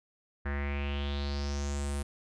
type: tone with low-pass filter sweep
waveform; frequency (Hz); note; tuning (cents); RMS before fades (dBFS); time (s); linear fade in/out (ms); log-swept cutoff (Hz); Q
square; 71; C#2; +42; -33; 0.45-2.03; 10; 1700 to 10000; 4.9
effects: none